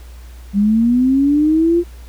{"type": "linear sweep", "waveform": "sine", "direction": "up", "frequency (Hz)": [196, 350.7], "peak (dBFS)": -10, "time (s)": [0.53, 1.84], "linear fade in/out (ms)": 50, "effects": ["added 60 Hz sine -33 dBFS peak until 2.08 s", "pink hiss -47 dBFS RMS until 2.08 s"]}